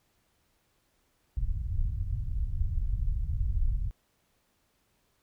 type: low-pass noise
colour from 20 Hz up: pink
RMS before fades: -29 dBFS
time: 1.37-3.91 s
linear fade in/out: 0 ms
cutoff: 100 Hz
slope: 24 dB/octave
effects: pink hiss -72 dBFS RMS until 5.22 s